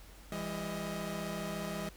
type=tone cluster; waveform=sawtooth; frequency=166.6 / 201.2 / 630 Hz; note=E3 / G3 / D#5; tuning=+19 / +45 / +21 cents; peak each=-37 / -36 / -38 dBFS; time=0.32-1.89 s; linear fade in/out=2 ms; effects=added 48 Hz sine -53 dBFS peak until 1.96 s + pink hiss -57 dBFS RMS until 1.96 s